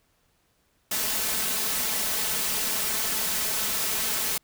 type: noise with comb filter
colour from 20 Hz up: white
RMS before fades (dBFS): -27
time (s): 0.91-4.38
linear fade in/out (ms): 5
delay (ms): 4.6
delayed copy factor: +0.6
effects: pink hiss -68 dBFS RMS until 4.43 s